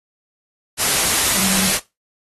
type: tone in noise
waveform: sine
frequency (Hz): 191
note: G3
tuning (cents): -45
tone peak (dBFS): -24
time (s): 1.34-1.73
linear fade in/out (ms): 50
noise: white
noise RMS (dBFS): -17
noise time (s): 0.77-1.8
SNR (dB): -10
effects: noise-tail reverb RT60 0.2 s tail -17 dB re dry + AAC 32 kbps